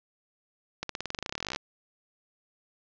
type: accelerating click train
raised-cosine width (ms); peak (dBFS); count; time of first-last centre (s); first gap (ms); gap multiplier
0.2; -15; 24; 0.83-1.56; 63; 0.93
effects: resampled to 16000 Hz + 8-bit